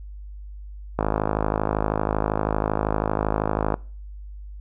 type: click train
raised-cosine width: 1 ms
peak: -7 dBFS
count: 146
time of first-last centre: 0.99-3.741 s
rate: 52.7 Hz
effects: noise-tail reverb RT60 0.4 s tail -23 dB re dry + added 50 Hz sine -35 dBFS peak until 4.6 s